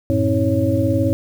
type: tone cluster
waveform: sine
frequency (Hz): 94.7 / 113.3 / 265.6 / 320.2 / 553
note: F#2 / A#2 / C4 / D#4 / C#5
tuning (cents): +41 / -49 / +26 / +50 / -4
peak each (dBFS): -21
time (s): 0.1-1.13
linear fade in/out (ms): 0
effects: 7-bit